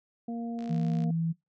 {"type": "harmonic tone", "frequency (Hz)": 233.1, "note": "A#3", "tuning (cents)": 0, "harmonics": [1, 2, 3], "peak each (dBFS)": [-32, -44, -43], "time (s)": [0.28, 1.11], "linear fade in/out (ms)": 5}
{"type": "click train", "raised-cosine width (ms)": 0.2, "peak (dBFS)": -33, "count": 27, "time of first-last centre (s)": [0.59, 1.039], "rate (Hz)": 57.9}
{"type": "tone", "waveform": "sine", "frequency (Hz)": 164.81, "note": "E3", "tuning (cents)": 0, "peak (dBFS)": -26, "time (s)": [0.69, 1.33], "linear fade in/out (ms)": 20}
{"effects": ["noise-tail reverb RT60 0.2 s tail -23 dB re dry"]}